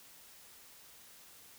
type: silence
effects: white hiss -57 dBFS RMS until 1.58 s